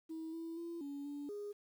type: tone with pitch steps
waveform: sine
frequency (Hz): 321.6 / 329.5 / 338.3 / 283.3 / 287.7 / 411.6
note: E4 / E4 / E4 / C#4 / D4 / G#4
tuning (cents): -43 / -1 / +45 / +38 / -36 / -16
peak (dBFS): -40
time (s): 0.09-1.53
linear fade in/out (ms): 20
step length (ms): 240
effects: tanh soft clip ceiling -38 dBFS + 11-bit